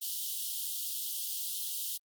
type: high-pass noise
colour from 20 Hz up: white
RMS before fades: -36 dBFS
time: 0.01-1.98 s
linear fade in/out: 20 ms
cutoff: 2900 Hz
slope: 96 dB/octave
effects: Opus 32 kbps